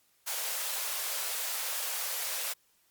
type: high-pass noise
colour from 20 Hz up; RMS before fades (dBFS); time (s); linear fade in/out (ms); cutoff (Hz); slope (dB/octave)
white; -34; 0.26-2.54; 20; 460; 48
effects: white hiss -69 dBFS RMS until 2.9 s + Opus 48 kbps